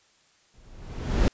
brown noise with exponential growth, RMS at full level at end -17 dBFS, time 0.54-1.28 s, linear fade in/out 0 ms, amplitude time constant 160 ms, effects white hiss -62 dBFS RMS until 1.33 s + resampled to 16000 Hz

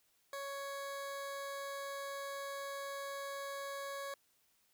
20% pulse tone, 556 Hz, C#5, 5 cents sharp, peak -36 dBFS, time 0.33-4.14 s, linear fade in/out 2 ms, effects white hiss -74 dBFS RMS until 4.73 s

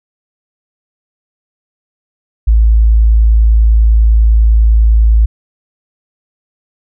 sine tone, 55 Hz, A1, in tune, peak -4 dBFS, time 2.47-5.26 s, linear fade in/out 10 ms, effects none

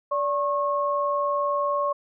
sine tone pair together, 578.5 / 1089 Hz, D5 / C#6, -26 / -31 cents, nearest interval major seventh, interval 1095 cents, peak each -25 / -24 dBFS, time 0.11-1.93 s, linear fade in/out 10 ms, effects none

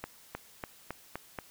accelerating click train, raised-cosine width 0.5 ms, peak -21 dBFS, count 6, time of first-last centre 0.04-1.388 s, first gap 310 ms, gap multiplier 0.93, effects white hiss -57 dBFS RMS until 1.5 s

